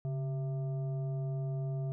sine tone with frequency modulation, 138.59 Hz, C#3, in tune, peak -32 dBFS, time 0.05-1.92 s, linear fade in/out 0 ms, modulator 527 Hz, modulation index 0.38, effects none

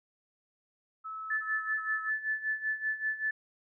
sine tone bursts, 1300 Hz, E6, 24 cents flat, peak -37 dBFS, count 3, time 1.04-2.108 s, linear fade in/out 20 ms, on 340 ms, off 24 ms
sine tone with tremolo, 1744 Hz, A6, 16 cents flat, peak -27 dBFS, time 1.3-3.31 s, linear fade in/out 5 ms, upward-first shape sine, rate 5.2 Hz, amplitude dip 80%
effects none

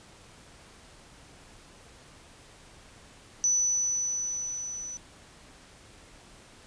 sine tone with level ramp, 5970 Hz, F#8, 15 cents sharp, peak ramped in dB -21 to -36 dBFS, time 3.44-4.97 s, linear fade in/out 0 ms, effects pink hiss -53 dBFS RMS until 6.66 s + resampled to 22050 Hz

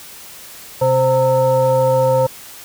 sine tone with frequency modulation, 523.3 Hz, C5, in tune, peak -11 dBFS, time 0.81-2.27 s, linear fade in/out 10 ms, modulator 393 Hz, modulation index 0.81, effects white hiss -37 dBFS RMS until 2.64 s

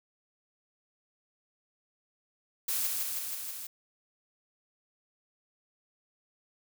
blue noise with echo, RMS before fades -31 dBFS, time 2.68-2.87 s, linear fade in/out 5 ms, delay 160 ms, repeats 5, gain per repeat -2 dB, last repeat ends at 3.67 s, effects none

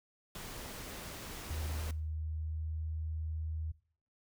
pink noise, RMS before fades -45 dBFS, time 0.35-1.91 s, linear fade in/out 2 ms
sine tone with pitch glide, 77.78 to 79.05 Hz, D#2 to D#2, 0 to +28 cents, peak -35 dBFS, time 1.5-3.72 s, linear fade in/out 10 ms, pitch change +28 cents, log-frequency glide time 1.81-2.84 s
effects noise-tail reverb RT60 0.5 s tail -20 dB re dry

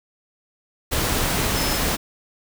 sine tone in noise, 5200 Hz, E8, 24 cents flat, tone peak -29 dBFS, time 1.55-1.79 s, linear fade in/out 20 ms, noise pink, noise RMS -22 dBFS, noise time 0.91-1.97 s, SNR -10 dB, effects none

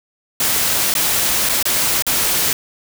white noise with dropouts, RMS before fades -17 dBFS, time 0.4-2.53 s, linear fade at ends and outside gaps 2 ms, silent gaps 0.94-0.951 / 1.49-1.494 / 1.627-1.654 / 2.023-2.066 s, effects none

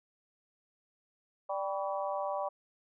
harmonic tone with a mistuned harmonic, 196 Hz, G3, in tune, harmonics 3 / 4 / 5 / 6, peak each -35 / -37 / -39 / -41 dBFS, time 1.49-2.49 s, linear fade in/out 10 ms, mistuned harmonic 6, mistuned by -59 cents, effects none

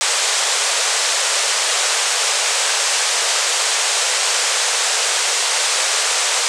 white band-pass noise, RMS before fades -18 dBFS, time 0.01-6.48 s, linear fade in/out 0 ms, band 440 to 8700 Hz, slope 48 dB/octave, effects none

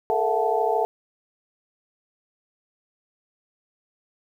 sine tone cluster, 427 / 460.2 / 668 / 734 / 874 Hz, G#4 / A#4 / E5 / F#5 / A5, +48 / -22 / +23 / -14 / -12 cents, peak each -26 dBFS, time 0.1-0.85 s, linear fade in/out 0 ms, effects 9-bit

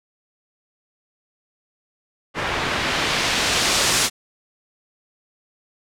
white noise with low-pass filter sweep, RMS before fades -21 dBFS, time 2.34-4.1 s, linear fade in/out 50 ms, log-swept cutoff 1800 to 8200 Hz, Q 0.79, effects none

